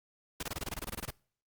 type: noise bursts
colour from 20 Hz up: pink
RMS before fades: -37 dBFS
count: 14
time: 0.4-1.106 s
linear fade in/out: 5 ms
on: 30 ms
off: 22 ms
effects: noise-tail reverb RT60 0.5 s tail -24 dB re dry + Opus 48 kbps